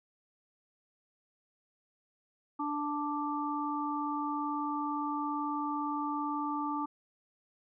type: harmonic tone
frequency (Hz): 293.7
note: D4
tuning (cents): 0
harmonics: 1 / 3 / 4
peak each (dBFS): -35 / -36 / -36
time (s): 2.59-6.86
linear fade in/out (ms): 10
effects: none